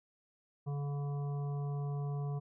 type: harmonic tone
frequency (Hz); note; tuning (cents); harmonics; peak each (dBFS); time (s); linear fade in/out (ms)
142.9; D3; -47; 1 / 3 / 5 / 7 / 8; -34 / -47 / -50 / -55 / -57; 0.66-2.4; 20
effects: none